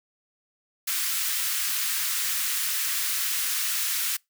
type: high-pass noise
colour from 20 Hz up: white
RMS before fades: -27 dBFS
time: 0.87-4.17 s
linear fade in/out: 10 ms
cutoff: 1300 Hz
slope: 24 dB/octave
effects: noise-tail reverb RT60 0.2 s tail -26 dB re dry